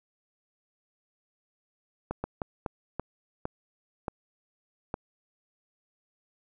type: slowing click train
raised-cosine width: 1 ms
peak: -17 dBFS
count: 8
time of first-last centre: 2.11-4.941 s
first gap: 130 ms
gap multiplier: 1.37
effects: none